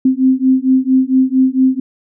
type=beating tone pair; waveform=sine; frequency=258.7 / 263.1 Hz; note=C4 / C4; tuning=-19 / +10 cents; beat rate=4.4 Hz; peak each=-12 dBFS; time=0.05-1.8 s; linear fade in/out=5 ms; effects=none